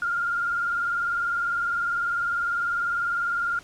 sine tone with vibrato, 1400 Hz, F6, 4 cents sharp, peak -23 dBFS, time 0.02-3.59 s, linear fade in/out 2 ms, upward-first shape sine, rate 20 Hz, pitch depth 45 cents each way, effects pink hiss -49 dBFS RMS until 3.63 s + low-pass 9000 Hz 12 dB/octave

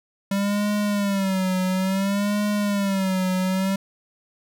square tone with vibrato, 196 Hz, G3, in tune, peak -21 dBFS, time 0.31-3.76 s, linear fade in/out 5 ms, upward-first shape sine, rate 0.58 Hz, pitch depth 100 cents each way, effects none

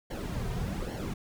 brown noise with flanger, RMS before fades -34 dBFS, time 0.1-1.14 s, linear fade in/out 10 ms, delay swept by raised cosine 0.8 to 3.6 ms, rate 1.2 Hz, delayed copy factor -0.7, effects none

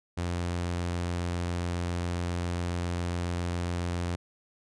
sawtooth tone, 87.31 Hz, F2, in tune, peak -25 dBFS, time 0.17-4.16 s, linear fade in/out 10 ms, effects resampled to 22050 Hz

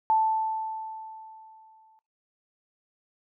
sine tone with exponential decay, 880 Hz, A5, in tune, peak -18 dBFS, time 0.1-1.99 s, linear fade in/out 0 ms, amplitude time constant 410 ms, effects noise-tail reverb RT60 0.2 s tail -19 dB re dry

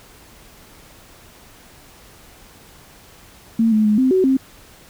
sine tone with pitch steps, 226.7 / 215.4 / 211.1 / 259.8 / 375.1 / 265.4 Hz, A#3 / A3 / G#3 / C4 / F#4 / C4, -48 / -37 / +29 / -12 / +24 / +25 cents, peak -12 dBFS, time 3.59-4.37 s, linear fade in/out 5 ms, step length 130 ms, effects pink hiss -46 dBFS RMS until 4.89 s

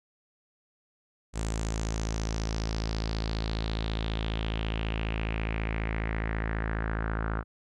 sawtooth tone with low-pass filter sweep, 54.7 Hz, A1, 9 cents flat, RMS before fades -31 dBFS, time 1.33-7.44 s, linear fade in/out 50 ms, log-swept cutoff 7800 to 1400 Hz, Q 4, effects none

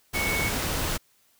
sine tone in noise, 2216 Hz, C#7, 1 cent flat, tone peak -27 dBFS, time 0.14-0.5 s, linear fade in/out 20 ms, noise pink, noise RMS -28 dBFS, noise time 0.13-0.98 s, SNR -2 dB, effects white hiss -64 dBFS RMS until 1.39 s

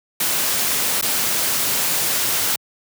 white noise with dropouts, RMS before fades -20 dBFS, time 0.2-2.56 s, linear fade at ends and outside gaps 5 ms, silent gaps 1.013-1.024 s, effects high-pass 100 Hz 12 dB/octave

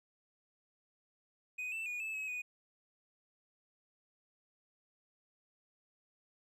triangle tone with pitch steps, 2496 / 2659 / 2452 / 2617 / 2562 / 2477 Hz, D#7 / E7 / D#7 / E7 / E7 / D#7, +5 / +14 / -26 / -13 / -50 / -8 cents, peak -36 dBFS, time 1.58-2.42 s, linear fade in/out 10 ms, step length 140 ms, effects none

